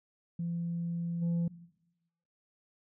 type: tone with level steps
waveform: sine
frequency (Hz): 170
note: F3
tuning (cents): -46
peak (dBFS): -31 / -25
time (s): 0.39-1.48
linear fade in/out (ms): 5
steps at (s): 1.21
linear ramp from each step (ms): 20
effects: noise-tail reverb RT60 0.9 s tail -20 dB re dry + tanh soft clip ceiling -27 dBFS